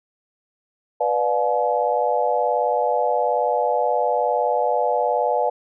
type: chord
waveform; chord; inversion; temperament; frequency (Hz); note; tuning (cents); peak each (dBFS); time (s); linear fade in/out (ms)
sine; B diminished seventh; none; just; 493.9 / 592.7 / 711.2 / 853.4; B4 / D5 / F5 / Ab5; 0 / +16 / +31 / +47; -23; 1-5.5; 10
effects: none